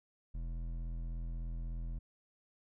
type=tone with hard clipping; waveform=sine; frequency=41.74 Hz; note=E1; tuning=22 cents sharp; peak=-39 dBFS; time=0.34-1.99 s; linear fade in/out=10 ms; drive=10 dB; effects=none